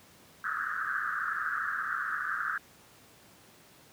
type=band-pass noise; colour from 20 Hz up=white; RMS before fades=-33 dBFS; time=0.44-2.58 s; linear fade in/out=5 ms; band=1200 to 1700 Hz; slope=96 dB/octave; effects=pink hiss -57 dBFS RMS until 3.92 s + high-pass 100 Hz 12 dB/octave